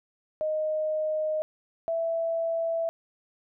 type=tone pair in turn; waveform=sine; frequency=620 / 661.7 Hz; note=D#5 / E5; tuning=-6 / +6 cents; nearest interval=minor second; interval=112 cents; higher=second; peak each=-25 dBFS; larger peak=neither; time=0.41-1.42 / 1.88-2.89 s; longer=neither; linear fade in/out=0 ms; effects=none